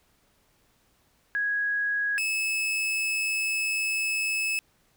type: tone pair in turn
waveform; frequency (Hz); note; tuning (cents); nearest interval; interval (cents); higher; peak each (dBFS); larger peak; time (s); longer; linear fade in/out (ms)
sine / 40% pulse; 1659 / 2598; G#6 / E7; -2 / -26; minor sixth; 776; second; -24; neither; 1.35-2.18 / 2.18-4.59; second; 0
effects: pink hiss -66 dBFS RMS until 4.96 s